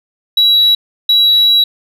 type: tone pair in turn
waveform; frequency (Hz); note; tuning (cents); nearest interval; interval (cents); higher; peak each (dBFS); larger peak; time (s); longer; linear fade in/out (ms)
sine; 3899 / 3899; B7 / B7; -23 / -23; unison; 0; neither; -4; neither; 0.37-0.75 / 1.09-1.64; second; 5
effects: tanh soft clip ceiling -5 dBFS